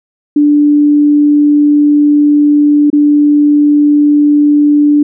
sine tone with dropouts, 293.7 Hz, D4, in tune, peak -4 dBFS, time 0.36-5.03 s, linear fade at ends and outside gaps 5 ms, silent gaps 2.902-2.929 s, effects none

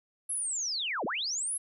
sine linear two-way sweep, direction down then up, 11175 to 171.9 to 11175 Hz, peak -30 dBFS, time 0.29-1.58 s, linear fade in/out 10 ms, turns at 1.05 s, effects none

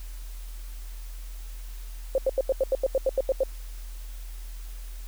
sine tone bursts, 530 Hz, C5, 22 cents sharp, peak -19 dBFS, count 12, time 2.15-3.435 s, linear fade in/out 2 ms, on 31 ms, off 83 ms, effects added 41 Hz sine -35 dBFS peak until 5.07 s + white hiss -51 dBFS RMS until 5.07 s

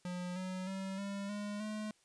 square tone with pitch steps, 179.1 / 185.52 / 192.18 / 199.07 / 206.2 / 213.6 Hz, F3 / F#3 / G3 / G3 / G#3 / G#3, +44 / +5 / -34 / +27 / -12 / +49 cents, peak -39 dBFS, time 0.05-1.91 s, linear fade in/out 2 ms, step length 310 ms, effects white hiss -71 dBFS RMS until 2.04 s + resampled to 22050 Hz

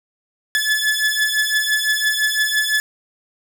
sawtooth beating tone pair, 1720 / 1725.9 Hz, A6 / A6, -40 / -34 cents, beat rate 5.9 Hz, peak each -16 dBFS, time 0.55-2.8 s, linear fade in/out 0 ms, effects 7-bit

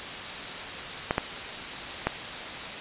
clicks, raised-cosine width 0.5 ms, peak -8 dBFS, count 3, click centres 1.109 / 1.181 / 2.07 s, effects white hiss -35 dBFS RMS until 2.8 s + resampled to 8000 Hz

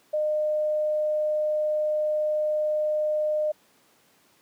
sine tone, 609 Hz, D#5, 37 cents flat, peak -22 dBFS, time 0.13-3.52 s, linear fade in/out 10 ms, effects pink hiss -61 dBFS RMS until 4.41 s + high-pass 200 Hz 12 dB/octave

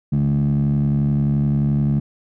15% pulse tone with band-pass filter, 71.5 Hz, D2, 46 cents flat, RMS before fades -18 dBFS, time 0.12-2 s, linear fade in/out 10 ms, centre 170 Hz, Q 6.4, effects none

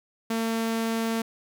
sawtooth tone, 226.3 Hz, A3, 49 cents sharp, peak -21 dBFS, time 0.3-1.22 s, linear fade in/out 5 ms, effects none

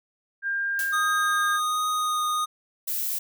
sine tone with pitch glide, 1600 to 1612.1 Hz, G6 to G6, +35 to +48 cents, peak -24 dBFS, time 0.42-1.6 s, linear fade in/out 50 ms, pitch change +13 cents, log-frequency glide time 0.56-1.45 s
blue noise with exponential decay, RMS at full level -30 dBFS, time 0.79-1.15 s, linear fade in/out 1 ms, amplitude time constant 78 ms
square tone with vibrato, 1239 Hz, D#6, 8 cents flat, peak -24 dBFS, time 0.92-2.46 s, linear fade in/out 20 ms, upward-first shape triangle, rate 1.3 Hz, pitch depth 10 cents each way
violet noise, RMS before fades -28 dBFS, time 2.87-3.19 s, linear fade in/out 10 ms
effects none

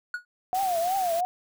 triangle tone with exponential decay, 1456 Hz, F#6, 28 cents flat, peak -23 dBFS, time 0.14-0.25 s, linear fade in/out 2 ms, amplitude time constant 23 ms
sine tone with vibrato, 721 Hz, F#5, 45 cents flat, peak -23 dBFS, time 0.53-1.25 s, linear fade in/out 0 ms, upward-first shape triangle, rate 2.9 Hz, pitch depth 170 cents each way
white noise, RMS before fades -38 dBFS, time 0.54-1.21 s, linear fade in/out 10 ms
effects none

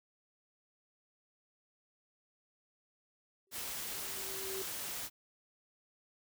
sine tone with exponential growth, 384.2 Hz, G4, 35 cents flat, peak -38 dBFS, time 3.47-4.62 s, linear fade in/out 1 ms, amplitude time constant 250 ms
white noise, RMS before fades -41 dBFS, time 3.51-5.1 s, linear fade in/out 50 ms
effects none

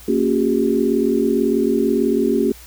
sine tone cluster, 229.4 / 275.8 / 365.2 / 403.4 Hz, A#3 / C#4 / F#4 / G4, -28 / -9 / -23 / +50 cents, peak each -20 dBFS, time 0.08-2.52 s, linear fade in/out 5 ms, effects added 60 Hz sine -42 dBFS peak until 2.66 s + white hiss -43 dBFS RMS until 2.66 s

